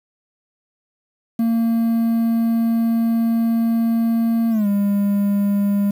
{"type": "tone with pitch glide", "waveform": "triangle", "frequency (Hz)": [229.2, 201.8], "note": ["A#3", "G#3"], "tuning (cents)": [-29, -49], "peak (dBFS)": -13, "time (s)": [1.39, 5.91], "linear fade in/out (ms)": 5, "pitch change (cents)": -220, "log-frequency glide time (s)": [4.5, 4.67], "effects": ["7-bit"]}